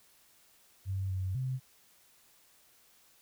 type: tone with pitch steps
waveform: sine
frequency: 96 / 93.8 / 129.8 Hz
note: G2 / F#2 / C3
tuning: -36 / +24 / -13 cents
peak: -31 dBFS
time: 0.85-1.6 s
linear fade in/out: 50 ms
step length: 250 ms
effects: white hiss -64 dBFS RMS until 3.21 s